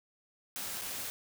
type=noise with dropouts; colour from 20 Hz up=white; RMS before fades=-39 dBFS; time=0.56-1.1 s; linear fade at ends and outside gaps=0 ms; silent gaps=0.813-0.818 s; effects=none